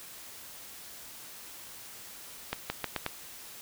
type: accelerating click train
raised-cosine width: 0.3 ms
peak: -14 dBFS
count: 5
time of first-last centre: 2.53-3.064 s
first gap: 170 ms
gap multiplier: 0.84
effects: white hiss -47 dBFS RMS until 3.61 s